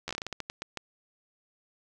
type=slowing click train; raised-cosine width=0.2 ms; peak=-17 dBFS; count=13; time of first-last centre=0.08-0.773 s; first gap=12 ms; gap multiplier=1.26; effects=none